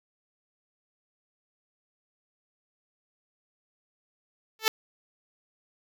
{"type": "tone with exponential growth", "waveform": "5% pulse", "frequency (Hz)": 440, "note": "A4", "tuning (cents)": 0, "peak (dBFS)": -5, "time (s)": [4.59, 4.68], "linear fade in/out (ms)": 1, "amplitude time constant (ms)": 18, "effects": []}